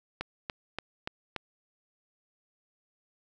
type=click train; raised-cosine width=0.3 ms; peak=-17 dBFS; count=5; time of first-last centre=0.21-1.363 s; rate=3.47 Hz; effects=none